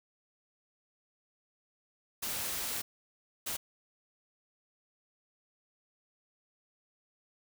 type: noise bursts at uneven times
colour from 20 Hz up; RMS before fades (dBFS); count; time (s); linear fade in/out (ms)
white; -36; 2; 2.22-2.82 / 3.46-3.57; 10
effects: none